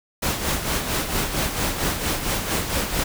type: noise with tremolo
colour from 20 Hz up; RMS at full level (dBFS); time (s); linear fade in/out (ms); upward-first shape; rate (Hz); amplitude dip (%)
pink; -22; 0.22-3.04; 10; sine; 4.4; 55
effects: none